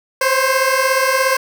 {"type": "beating tone pair", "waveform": "15% pulse", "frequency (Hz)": [519, 536], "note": ["C5", "C5"], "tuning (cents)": [-14, 42], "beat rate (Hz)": 17, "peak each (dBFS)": -10, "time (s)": [0.21, 1.37], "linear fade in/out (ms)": 5, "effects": []}